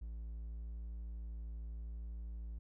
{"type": "tone", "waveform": "triangle", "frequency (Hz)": 56.3, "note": "A1", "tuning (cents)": 40, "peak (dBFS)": -40, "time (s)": [0.01, 2.59], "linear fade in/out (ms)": 10, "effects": []}